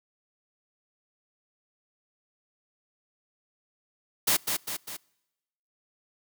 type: noise with echo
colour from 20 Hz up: white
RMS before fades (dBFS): -23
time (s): 4.27-4.37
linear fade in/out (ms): 10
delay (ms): 200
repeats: 3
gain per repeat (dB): -5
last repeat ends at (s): 4.97
effects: noise-tail reverb RT60 1.0 s tail -26 dB re dry + high-pass 100 Hz 12 dB/octave